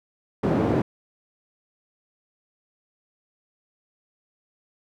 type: band-pass noise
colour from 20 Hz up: white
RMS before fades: -22 dBFS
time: 0.43-0.82 s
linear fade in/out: 5 ms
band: 120 to 360 Hz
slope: 12 dB/octave
effects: none